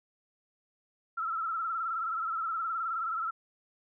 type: tone with vibrato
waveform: sine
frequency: 1327 Hz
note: E6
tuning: 11 cents sharp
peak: -30 dBFS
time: 1.17-3.31 s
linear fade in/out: 10 ms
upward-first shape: sine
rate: 19 Hz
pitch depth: 71 cents each way
effects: none